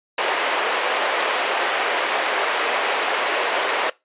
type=band-pass noise; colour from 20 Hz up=pink; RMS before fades=-22 dBFS; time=0.18-3.9 s; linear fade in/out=5 ms; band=460 to 3200 Hz; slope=24 dB/octave; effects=noise-tail reverb RT60 0.2 s tail -20 dB re dry + resampled to 8000 Hz